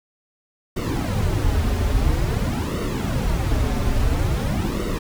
brown noise with flanger, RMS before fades -21 dBFS, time 0.76-4.99 s, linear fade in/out 10 ms, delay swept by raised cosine 1.2 to 6.3 ms, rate 0.49 Hz, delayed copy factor -0.75, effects none

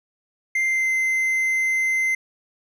triangle tone with pitch glide, 2093 to 2070 Hz, C7 to C7, 0 to -19 cents, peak -17 dBFS, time 0.55-2.15 s, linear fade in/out 5 ms, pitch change -19 cents, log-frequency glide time 0.65-0.91 s, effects none

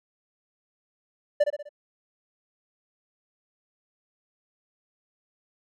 triangle tone with echo, 587.3 Hz, D5, in tune, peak -14 dBFS, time 1.4-1.44 s, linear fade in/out 10 ms, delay 63 ms, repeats 4, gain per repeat -6 dB, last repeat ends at 1.692 s, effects none

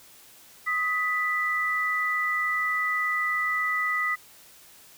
sine tone pair together, 1252.1 / 1975.5 Hz, D#6 / B6, +11 / 0 cents, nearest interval minor sixth, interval 789 cents, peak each -28 / -25 dBFS, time 0.66-4.16 s, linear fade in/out 20 ms, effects white hiss -52 dBFS RMS until 4.97 s

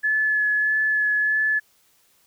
sine tone with vibrato, 1716 Hz, A6, 44 cents flat, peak -18 dBFS, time 0.03-1.6 s, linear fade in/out 20 ms, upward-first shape sine, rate 1.6 Hz, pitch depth 15 cents each way, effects white hiss -61 dBFS RMS until 2.26 s

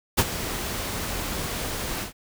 pink noise with ADSR envelope, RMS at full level -17 dBFS, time 0.17-2.13 s, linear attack 20 ms, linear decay 47 ms, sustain -13 dB, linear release 120 ms, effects none

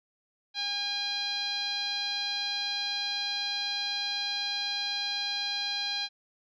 10% pulse tone with low-pass filter, 812 Hz, G#5, 39 cents flat, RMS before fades -32 dBFS, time 0.54-6.09 s, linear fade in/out 50 ms, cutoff 4200 Hz, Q 5, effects none

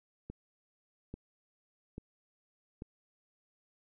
click train, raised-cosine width 3 ms, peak -29 dBFS, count 4, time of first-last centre 0.3-2.821 s, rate 1.19 Hz, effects none

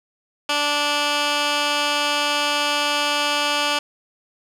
15% pulse tone with band-pass filter, 292.2 Hz, D4, 9 cents flat, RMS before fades -21 dBFS, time 0.49-3.79 s, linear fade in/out 5 ms, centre 3100 Hz, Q 0.87, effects none

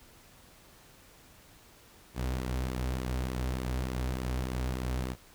sawtooth tone with flanger, 63.3 Hz, B1, 43 cents sharp, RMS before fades -33 dBFS, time 2.14-5.16 s, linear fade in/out 50 ms, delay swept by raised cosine 1.2 to 6.1 ms, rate 3.4 Hz, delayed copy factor -0.5, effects pink hiss -57 dBFS RMS until 5.34 s

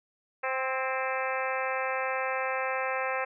harmonic tone with a mistuned harmonic, 261.6 Hz, C4, in tune, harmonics 2 / 3 / 4 / 5 / 6 / 7 / 8 / 9 / 10, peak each -33 / -35 / -36 / -37 / -38 / -38 / -39 / -40 / -40 dBFS, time 0.43-3.25 s, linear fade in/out 10 ms, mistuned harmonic 6, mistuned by +33 cents, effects none

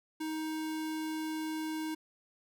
square tone, 314.1 Hz, D#4, 16 cents sharp, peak -35 dBFS, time 0.2-1.95 s, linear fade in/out 10 ms, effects none

